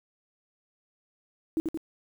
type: tone with echo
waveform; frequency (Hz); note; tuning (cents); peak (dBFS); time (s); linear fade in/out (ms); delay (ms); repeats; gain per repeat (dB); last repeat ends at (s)
sine; 321; E4; -46; -23; 1.57-1.6; 0; 87; 2; -3; 1.774
effects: 9-bit